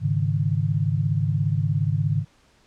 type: chord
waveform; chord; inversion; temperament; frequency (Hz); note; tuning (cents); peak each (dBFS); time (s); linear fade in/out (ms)
sine; Ab suspended fourth; none; equal; 103.83 / 138.59 / 155.56; Ab2 / Db3 / Eb3; 0 / 0 / 0; -24; 0-2.25; 50
effects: pink hiss -59 dBFS RMS until 2.66 s + low-pass 7000 Hz 12 dB/octave